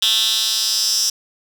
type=tone with high-pass filter sweep; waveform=10% pulse; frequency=220 Hz; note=A3; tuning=in tune; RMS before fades=-18 dBFS; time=0.02-1.1 s; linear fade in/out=5 ms; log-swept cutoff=3500 to 5600 Hz; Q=4.6; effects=none